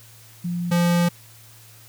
sine / square tone pair in turn, 174.61 / 173.3 Hz, F3 / F3, 0 / -13 cents, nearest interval unison, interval 13 cents, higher first, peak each -23 / -17 dBFS, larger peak second, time 0.44-0.71 / 0.71-1.09 s, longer second, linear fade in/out 10 ms, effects added 112 Hz sine -49 dBFS peak until 1.88 s + white hiss -49 dBFS RMS until 1.88 s

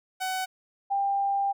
sawtooth / sine tone pair in turn, 750 / 794.6 Hz, F#5 / G5, +23 / +23 cents, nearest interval minor second, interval 100 cents, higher second, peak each -24 / -23 dBFS, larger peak second, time 0.2-0.46 / 0.9-1.53 s, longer second, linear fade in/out 20 ms, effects none

